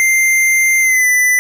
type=tone with pitch glide; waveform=square; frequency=2093 to 1993.9 Hz; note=C7 to B6; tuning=0 to +16 cents; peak=-10 dBFS; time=0-1.39 s; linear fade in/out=0 ms; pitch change=-84 cents; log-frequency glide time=0.8-1.07 s; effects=none